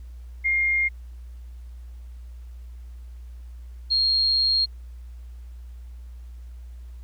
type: tone pair in turn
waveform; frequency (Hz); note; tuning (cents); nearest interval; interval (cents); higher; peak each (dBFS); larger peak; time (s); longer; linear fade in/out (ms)
sine; 2123 / 4246; C7 / C8; +25 / +25; octave; 1200; second; -19 / -18; second; 0.44-0.89 / 3.9-4.66; second; 20
effects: added 60 Hz sine -37 dBFS peak until 7.03 s + pink hiss -63 dBFS RMS until 7.03 s